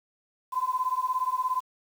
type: beating tone pair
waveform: sine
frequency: 1011 / 1028 Hz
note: B5 / C6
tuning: +40 / -31 cents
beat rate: 17 Hz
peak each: -28 dBFS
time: 0.52-1.61 s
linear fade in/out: 20 ms
effects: 8-bit